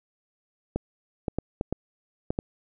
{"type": "clicks", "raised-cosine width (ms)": 2, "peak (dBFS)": -13, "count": 7, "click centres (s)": [0.76, 1.282, 1.386, 1.611, 1.726, 2.305, 2.389], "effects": []}